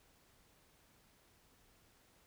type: silence
effects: pink hiss -69 dBFS RMS until 2.26 s